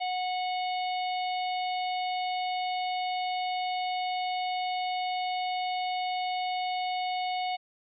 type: harmonic tone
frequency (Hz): 733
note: F#5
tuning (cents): -16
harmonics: 1 / 3 / 4 / 5 / 6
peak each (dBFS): -29 / -39 / -41 / -43 / -45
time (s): 0-7.57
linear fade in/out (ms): 20
effects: none